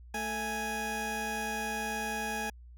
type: tone pair together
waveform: 20% pulse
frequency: 220.3 / 830.6 Hz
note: A3 / G#5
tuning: +2 / 0 cents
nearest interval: octave + major seventh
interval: 2298 cents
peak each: -33 / -29 dBFS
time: 0.14-2.5 s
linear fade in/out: 5 ms
effects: added 60 Hz sine -48 dBFS peak until 2.77 s